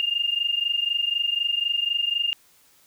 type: tone pair together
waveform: sine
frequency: 2800 / 2824 Hz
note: F7 / F7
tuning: +4 / +19 cents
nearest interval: unison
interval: 15 cents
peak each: -25 / -24 dBFS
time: 0-2.33 s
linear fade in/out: 0 ms
effects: white hiss -58 dBFS RMS until 2.86 s